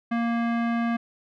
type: tone with low-pass filter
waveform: square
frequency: 233.3 Hz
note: A#3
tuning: 2 cents sharp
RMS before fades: -25 dBFS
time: 0.11-0.97 s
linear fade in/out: 10 ms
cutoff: 1900 Hz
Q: 1.4
effects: none